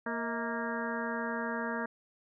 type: harmonic tone with a mistuned harmonic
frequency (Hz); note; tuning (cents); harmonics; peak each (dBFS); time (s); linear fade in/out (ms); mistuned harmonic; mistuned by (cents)
232.8; A#3; -2; 1 / 2 / 3 / 4 / 5 / 6 / 7 / 8; -37 / -40 / -41 / -40 / -43 / -43 / -39 / -46; 0.06-1.86; 5; 3; -140
effects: none